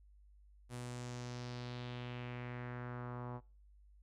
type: tone with low-pass filter sweep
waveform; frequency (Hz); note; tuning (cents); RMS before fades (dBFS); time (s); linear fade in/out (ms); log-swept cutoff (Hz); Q
sawtooth; 122.7; B2; -11; -45; 0.69-3.41; 50; 10000 to 970; 2.3
effects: noise-tail reverb RT60 0.4 s tail -25 dB re dry + added 50 Hz sine -60 dBFS peak until 4.02 s